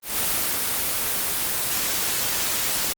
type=noise with ADSR envelope; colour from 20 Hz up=white; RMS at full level=-22 dBFS; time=0.02-2.93 s; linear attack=180 ms; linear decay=340 ms; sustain=-2 dB; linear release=8 ms; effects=Opus 24 kbps